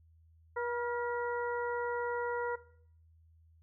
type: harmonic tone with a mistuned harmonic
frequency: 481.1 Hz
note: B4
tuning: 45 cents flat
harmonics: 1 / 2 / 3 / 4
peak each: -35 / -37 / -40 / -45 dBFS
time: 0.56-2.56 s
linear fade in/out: 10 ms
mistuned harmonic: 3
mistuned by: -43 cents
effects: noise-tail reverb RT60 0.6 s tail -17 dB re dry + added 81 Hz sine -60 dBFS peak until 3.62 s